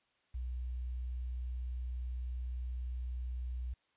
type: tone with quantisation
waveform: sine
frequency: 61.74 Hz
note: B1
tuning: in tune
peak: -36 dBFS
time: 0.34-3.74 s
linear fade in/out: 10 ms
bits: 11
effects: white hiss -75 dBFS RMS until 3.96 s + resampled to 8000 Hz